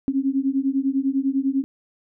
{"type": "beating tone pair", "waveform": "sine", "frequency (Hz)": [265.8, 275.8], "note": ["C4", "C#4"], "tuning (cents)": [27, -9], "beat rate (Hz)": 10, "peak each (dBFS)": -22, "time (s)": [0.08, 1.64], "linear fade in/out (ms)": 0, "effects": []}